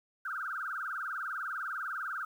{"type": "tone with vibrato", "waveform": "sine", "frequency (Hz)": 1396.9, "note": "F6", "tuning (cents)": 0, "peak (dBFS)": -34, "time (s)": [0.25, 2.25], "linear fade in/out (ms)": 5, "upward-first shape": "triangle", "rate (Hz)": 20, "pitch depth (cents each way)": 260, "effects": ["10-bit"]}